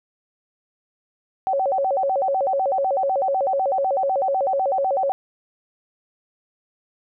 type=tone with vibrato; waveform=sine; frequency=650 Hz; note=E5; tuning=24 cents flat; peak=-18 dBFS; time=1.47-5.12 s; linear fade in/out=0 ms; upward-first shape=square; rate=8 Hz; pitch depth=280 cents each way; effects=none